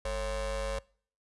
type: ring-modulated tone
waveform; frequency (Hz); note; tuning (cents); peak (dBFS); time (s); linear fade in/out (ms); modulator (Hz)
45% pulse; 248.8; B3; +13; -28; 0.05-0.79; 5; 299
effects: noise-tail reverb RT60 0.5 s tail -24 dB re dry + resampled to 24000 Hz